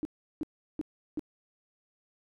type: tone bursts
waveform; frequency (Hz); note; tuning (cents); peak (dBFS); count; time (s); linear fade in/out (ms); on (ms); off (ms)
sine; 306.8; D#4; -24; -29; 4; 0.03-1.194; 0; 21; 360
effects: none